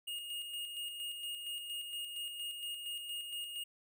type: tone with tremolo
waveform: square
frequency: 2852 Hz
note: F7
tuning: 36 cents sharp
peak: -39 dBFS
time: 0.07-3.64 s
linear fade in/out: 10 ms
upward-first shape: square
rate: 4.3 Hz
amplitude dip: 40%
effects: none